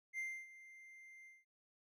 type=tone with ADSR envelope; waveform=triangle; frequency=2093 Hz; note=C7; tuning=in tune; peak=-37 dBFS; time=0.13-1.45 s; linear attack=55 ms; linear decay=280 ms; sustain=-17 dB; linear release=190 ms; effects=none